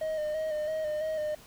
triangle tone with vibrato, 618 Hz, D#5, 12 cents flat, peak -27 dBFS, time 0.01-1.35 s, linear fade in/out 5 ms, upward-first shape square, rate 3 Hz, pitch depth 30 cents each way, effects pink hiss -53 dBFS RMS until 1.46 s

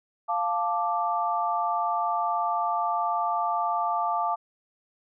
sine chord, D minor, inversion first, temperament equal, 698.5 / 880 / 1174.7 Hz, F5 / A5 / D6, 0 / 0 / 0 cents, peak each -28 dBFS, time 0.28-4.36 s, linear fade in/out 20 ms, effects none

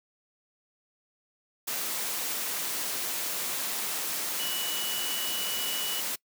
sine tone in noise, 2944 Hz, F#7, 9 cents flat, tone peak -34 dBFS, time 4.39-6.01 s, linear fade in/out 10 ms, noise white, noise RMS -32 dBFS, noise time 1.67-6.16 s, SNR -5 dB, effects noise-tail reverb RT60 0.1 s tail -24 dB re dry + high-pass 200 Hz 12 dB/octave

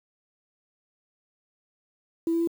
sine tone with pitch steps, 331.1 / 333.8 / 336.5 Hz, E4 / E4 / E4, +8 / +22 / +36 cents, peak -21 dBFS, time 2.27-2.474 s, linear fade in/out 2 ms, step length 68 ms, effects tanh soft clip ceiling -17 dBFS + 8-bit

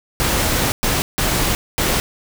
pink noise bursts at uneven times, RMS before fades -18 dBFS, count 4, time 0.2-0.72 / 0.83-1.02 / 1.18-1.55 / 1.78-2 s, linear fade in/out 0 ms, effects none

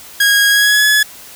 sawtooth tone with pitch glide, 1642 to 1701.9 Hz, G#6 to G#6, -20 to +42 cents, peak -5 dBFS, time 0.2-1.03 s, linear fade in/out 5 ms, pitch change +62 cents, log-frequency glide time 0.48-0.86 s, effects white hiss -36 dBFS RMS until 1.35 s

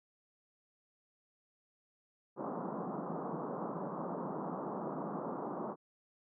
pink band-pass noise, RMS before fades -40 dBFS, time 2.36-5.76 s, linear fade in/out 50 ms, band 160 to 1200 Hz, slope 48 dB/octave, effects none

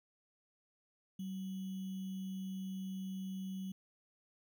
sine tone with sample-and-hold, 190 Hz, F#3, 46 cents sharp, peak -39 dBFS, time 1.19-3.72 s, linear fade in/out 5 ms, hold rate 3150 Hz, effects none

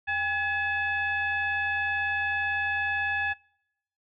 sine tone with frequency modulation, 1696 Hz, G#6, 36 cents sharp, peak -25 dBFS, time 0.07-3.34 s, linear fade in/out 20 ms, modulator 891 Hz, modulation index 0.9, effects noise-tail reverb RT60 0.8 s tail -25 dB re dry

